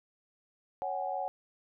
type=chord; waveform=sine; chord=C# suspended fourth; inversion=none; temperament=equal with one note detuned; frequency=554.4 / 747.3 / 830.6 Hz; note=C#5 / F#5 / G#5; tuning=0 / +17 / 0 cents; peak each=-38 / -34 / -38 dBFS; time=0.82-1.28 s; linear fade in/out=0 ms; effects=none